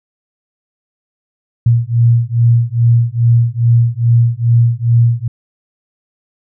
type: beating tone pair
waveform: sine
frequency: 116.54 / 118.94 Hz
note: A#2 / A#2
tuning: 0 / +35 cents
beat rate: 2.4 Hz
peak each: -11 dBFS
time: 1.66-5.28 s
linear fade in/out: 5 ms
effects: none